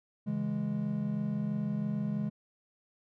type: chord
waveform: triangle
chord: C# minor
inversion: none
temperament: equal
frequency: 138.59 / 164.81 / 207.7 Hz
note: C#3 / E3 / G#3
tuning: 0 / 0 / 0 cents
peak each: -35 / -35 / -30 dBFS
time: 0.26-2.3 s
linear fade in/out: 20 ms
effects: none